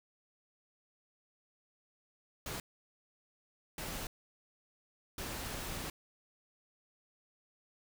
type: noise bursts at uneven times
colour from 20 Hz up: pink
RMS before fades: -41 dBFS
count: 3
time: 2.46-2.6 / 3.78-4.07 / 5.18-5.9 s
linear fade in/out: 2 ms
effects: none